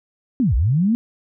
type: linear two-way sweep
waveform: sine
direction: down then up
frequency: 277.8 to 51.6 to 241.6 Hz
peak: -14 dBFS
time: 0.4-0.95 s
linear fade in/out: 0 ms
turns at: 0.55 s
effects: none